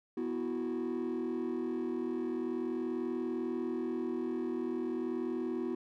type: chord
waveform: triangle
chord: B suspended fourth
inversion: none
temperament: equal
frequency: 246.9 / 329.6 / 370 Hz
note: B3 / E4 / F#4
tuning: 0 / 0 / 0 cents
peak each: -34 dBFS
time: 0.17-5.75 s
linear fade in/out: 5 ms
effects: tanh soft clip ceiling -27 dBFS